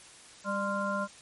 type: harmonic tone with a mistuned harmonic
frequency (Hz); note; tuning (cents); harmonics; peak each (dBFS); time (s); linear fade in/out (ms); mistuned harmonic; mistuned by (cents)
198.9; G3; +25; 1 / 3 / 5 / 7; -34 / -34 / -34 / -34; 0.44-1.08; 50; 5; +81
effects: white hiss -52 dBFS RMS until 1.21 s + MP3 48 kbps